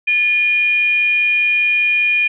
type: tone with frequency modulation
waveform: sine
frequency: 2435 Hz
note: D#7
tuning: 38 cents flat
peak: -12 dBFS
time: 0.07-2.28 s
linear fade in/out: 10 ms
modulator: 686 Hz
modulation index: 0.25
effects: none